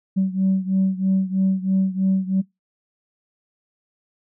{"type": "beating tone pair", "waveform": "sine", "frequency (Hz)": [189.6, 192.7], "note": ["F#3", "G3"], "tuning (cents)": [43, -29], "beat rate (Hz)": 3.1, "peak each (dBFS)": [-18, -21], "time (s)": [0.16, 2.42], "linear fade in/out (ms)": 20, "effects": ["noise-tail reverb RT60 0.2 s tail -25 dB re dry", "tanh soft clip ceiling -12 dBFS"]}